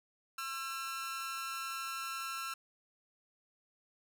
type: tone with amplitude modulation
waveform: sawtooth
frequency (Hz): 1347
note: E6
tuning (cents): +37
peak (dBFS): -31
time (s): 0.38-2.54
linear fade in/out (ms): 5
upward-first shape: sine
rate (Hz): 278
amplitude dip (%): 75
effects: none